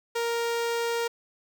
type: tone with notch filter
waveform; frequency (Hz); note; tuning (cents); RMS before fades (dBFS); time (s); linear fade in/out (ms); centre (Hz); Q
sawtooth; 467; A#4; +3; -28; 0.15-1.08; 10; 11000; 2
effects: none